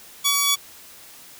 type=tone pair together; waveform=10% pulse; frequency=1135 / 3401 Hz; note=C#6 / G#7; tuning=+41 / +40 cents; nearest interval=octave + perfect fifth; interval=1899 cents; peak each=-13 dBFS; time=0.24-0.56 s; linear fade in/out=20 ms; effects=white hiss -45 dBFS RMS until 1.39 s